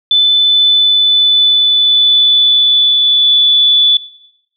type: tone with pitch glide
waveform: sine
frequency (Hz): 3509 to 3463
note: A7 to A7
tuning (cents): -5 to -28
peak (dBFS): -6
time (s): 0.11-3.97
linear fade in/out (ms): 2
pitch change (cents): -23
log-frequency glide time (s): 0.35-3.35
effects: noise-tail reverb RT60 0.8 s tail -19 dB re dry